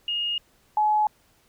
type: tone pair in turn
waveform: sine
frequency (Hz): 2853 / 849.7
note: F7 / G#5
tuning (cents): +36 / +39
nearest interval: octave + major sixth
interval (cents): 2097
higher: first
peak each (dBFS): -24 / -18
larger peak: second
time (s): 0.08-0.38 / 0.77-1.07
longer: neither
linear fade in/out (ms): 2
effects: pink hiss -62 dBFS RMS until 1.48 s